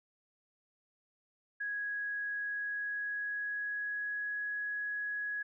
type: tone with pitch glide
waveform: sine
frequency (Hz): 1661.2 to 1673.7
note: G#6 to G#6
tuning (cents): 0 to +13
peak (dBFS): -34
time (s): 1.6-5.43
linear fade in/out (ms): 10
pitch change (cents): +13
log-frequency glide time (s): 2.34-4.4
effects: none